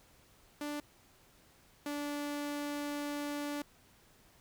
sawtooth tone pair in turn, 293.7 / 290.7 Hz, D4 / D4, 0 / -18 cents, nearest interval unison, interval 18 cents, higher first, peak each -33 / -32 dBFS, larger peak second, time 0.61-0.8 / 1.86-3.62 s, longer second, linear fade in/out 2 ms, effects pink hiss -64 dBFS RMS until 4.4 s

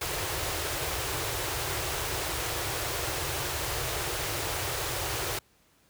pink band-stop noise, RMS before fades -31 dBFS, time 0.01-5.39 s, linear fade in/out 5 ms, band 140 to 320 Hz, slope 48 dB/octave, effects pink hiss -64 dBFS RMS until 5.89 s + high-pass 60 Hz 12 dB/octave

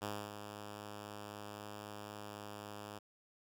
5% pulse tone with ADSR envelope, 103.83 Hz, G#2, in tune, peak -27 dBFS, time 0.01-2.99 s, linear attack 26 ms, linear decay 270 ms, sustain -8 dB, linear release 11 ms, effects none

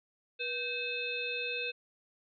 harmonic tone with a mistuned harmonic, 517 Hz, C5, 21 cents flat, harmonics 1 / 3 / 5 / 7 / 8, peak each -40 / -45 / -35 / -41 / -46 dBFS, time 0.39-1.72 s, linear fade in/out 20 ms, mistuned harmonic 1, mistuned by -110 cents, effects none

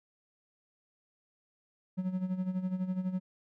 triangle tone with tremolo, 185 Hz, F#3, in tune, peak -26 dBFS, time 1.97-3.2 s, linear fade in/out 20 ms, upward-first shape sine, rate 12 Hz, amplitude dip 70%, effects none

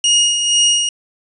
25% pulse tone with tremolo, 2868 Hz, F7, 45 cents sharp, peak -6 dBFS, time 0.04-0.89 s, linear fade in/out 2 ms, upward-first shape sine, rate 2.1 Hz, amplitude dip 50%, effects resampled to 24000 Hz + 8-bit

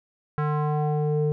square tone with low-pass filter sweep, 150.1 Hz, D3, 38 cents sharp, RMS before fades -24 dBFS, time 0.38-1.32 s, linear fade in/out 0 ms, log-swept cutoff 1400 to 410 Hz, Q 2.8, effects none

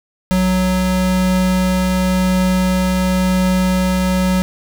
square tone pair together, 61.35 / 185 Hz, B1 / F#3, -11 / 0 cents, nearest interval octave + perfect fifth, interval 1911 cents, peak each -23 / -14 dBFS, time 0.31-4.42 s, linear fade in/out 0 ms, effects none

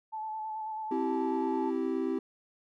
sine tone with vibrato, 870 Hz, A5, 20 cents flat, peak -34 dBFS, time 0.12-1.71 s, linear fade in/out 20 ms, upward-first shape square, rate 9.2 Hz, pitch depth 18 cents each way
triangle chord, C major, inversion none, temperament equal with one note detuned, 261.6 / 329.6 / 388.2 Hz, C4 / E4 / G4, 0 / 0 / -17 cents, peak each -31 dBFS, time 0.91-2.19 s, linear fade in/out 5 ms
effects none

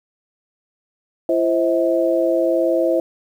sine tone cluster, 338.2 / 522 / 643 Hz, E4 / C5 / E5, +44 / -4 / -43 cents, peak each -19 dBFS, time 1.29-3 s, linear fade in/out 2 ms, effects 8-bit

